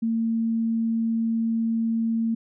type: tone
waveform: sine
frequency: 227 Hz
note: A#3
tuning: 46 cents flat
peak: -21 dBFS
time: 0.02-2.35 s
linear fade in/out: 10 ms
effects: none